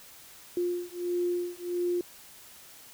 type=beating tone pair; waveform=sine; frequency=351.8 / 353.3 Hz; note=F4 / F4; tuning=+13 / +20 cents; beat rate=1.5 Hz; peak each=-31 dBFS; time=0.57-2.01 s; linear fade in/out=2 ms; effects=white hiss -51 dBFS RMS until 2.93 s